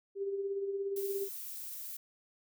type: tone with tremolo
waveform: sine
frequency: 395.5 Hz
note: G4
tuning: 15 cents sharp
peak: -31 dBFS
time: 0.15-1.29 s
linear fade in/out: 50 ms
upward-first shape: sine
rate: 17 Hz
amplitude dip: 45%
type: noise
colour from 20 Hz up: violet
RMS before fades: -43 dBFS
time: 0.96-1.97 s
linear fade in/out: 5 ms
effects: none